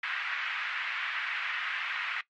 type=band-pass noise; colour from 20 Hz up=pink; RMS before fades=-34 dBFS; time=0.03-2.21 s; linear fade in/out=5 ms; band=1400 to 2600 Hz; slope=24 dB/octave; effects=noise-tail reverb RT60 0.1 s tail -17 dB re dry + MP3 48 kbps